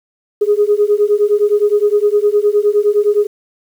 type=beating tone pair; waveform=sine; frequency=410 / 419.7 Hz; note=G#4 / G#4; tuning=-22 / +18 cents; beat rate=9.7 Hz; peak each=-12 dBFS; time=0.41-3.27 s; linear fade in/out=10 ms; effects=tanh soft clip ceiling -2 dBFS + 7-bit